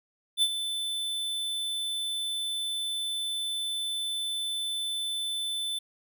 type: tone with ADSR envelope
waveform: square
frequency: 3520 Hz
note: A7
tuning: in tune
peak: -20 dBFS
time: 0.37-5.79 s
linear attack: 53 ms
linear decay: 54 ms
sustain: -10 dB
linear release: 9 ms
effects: none